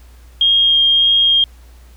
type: tone with vibrato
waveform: sine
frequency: 3233 Hz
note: G#7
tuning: 47 cents flat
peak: -9 dBFS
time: 0.41-1.44 s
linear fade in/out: 2 ms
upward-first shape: sine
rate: 1.7 Hz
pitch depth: 8 cents each way
effects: added 60 Hz sine -39 dBFS peak until 1.96 s + pink hiss -51 dBFS RMS until 1.96 s